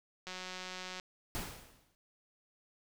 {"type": "click train", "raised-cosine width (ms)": 0.2, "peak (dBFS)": -26, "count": 135, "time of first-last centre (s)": [0.27, 0.998], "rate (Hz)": 184}
{"type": "noise with exponential decay", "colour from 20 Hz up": "pink", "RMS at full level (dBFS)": -37, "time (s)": [1.35, 1.95], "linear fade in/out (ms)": 0, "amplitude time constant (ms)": 130}
{"effects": []}